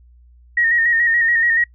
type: tone with vibrato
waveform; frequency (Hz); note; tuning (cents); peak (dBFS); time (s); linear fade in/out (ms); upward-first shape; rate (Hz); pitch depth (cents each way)
sine; 1864.7; A#6; 0; -13; 0.57-1.64; 5; square; 7; 34
effects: noise-tail reverb RT60 0.1 s tail -24 dB re dry + added 60 Hz sine -45 dBFS peak until 1.74 s